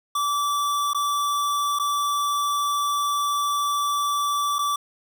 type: tone with dropouts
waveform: square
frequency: 1159 Hz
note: D6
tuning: 23 cents flat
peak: -22 dBFS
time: 0.15-4.76 s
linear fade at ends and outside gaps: 5 ms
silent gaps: 0.934-0.946 / 1.789-1.796 / 4.585-4.589 s
effects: none